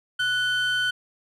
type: tone pair together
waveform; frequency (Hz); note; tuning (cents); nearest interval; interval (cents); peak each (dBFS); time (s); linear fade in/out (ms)
triangle; 1480 / 3086; F#6 / G7; 0 / -28; octave + minor second; 1272; -20 / -24; 0.19-0.91; 10
effects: tanh soft clip ceiling -16 dBFS